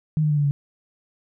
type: tone with pitch steps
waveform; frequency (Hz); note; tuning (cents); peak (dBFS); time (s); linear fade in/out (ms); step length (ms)
sine; 154.9 / 151.62 / 148.42 / 145.28 / 142.21; D#3 / D#3 / D3 / D3 / C#3; -7 / -44 / +19 / -18 / +45; -17; 0.17-0.51; 0; 68
effects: none